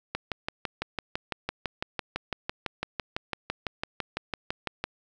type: click train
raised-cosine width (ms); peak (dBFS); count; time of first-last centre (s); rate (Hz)
0.3; -13; 29; 0.15-4.84; 5.97
effects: none